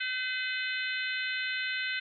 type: harmonic tone with a mistuned harmonic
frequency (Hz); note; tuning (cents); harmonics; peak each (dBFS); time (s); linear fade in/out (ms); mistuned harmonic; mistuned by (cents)
510; C5; -44; 3 / 4 / 5 / 6 / 7 / 8; -34 / -36 / -38 / -40 / -41 / -42; 0-2; 10; 6; -17
effects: none